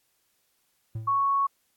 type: tone with exponential decay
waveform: triangle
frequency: 110.9 Hz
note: A2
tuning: 14 cents sharp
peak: -26 dBFS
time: 0.95-1.31 s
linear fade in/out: 5 ms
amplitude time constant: 77 ms
type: tone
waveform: sine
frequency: 1108.7 Hz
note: C#6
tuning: in tune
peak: -21 dBFS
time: 1.07-1.47 s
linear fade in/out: 10 ms
effects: white hiss -71 dBFS RMS until 1.76 s + AAC 64 kbps